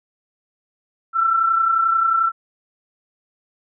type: tone pair together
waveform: sine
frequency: 1338.7 / 1370 Hz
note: E6 / F6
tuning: +26 / -34 cents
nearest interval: unison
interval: 40 cents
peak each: -15 / -24 dBFS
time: 1.13-2.32 s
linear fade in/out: 50 ms
effects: none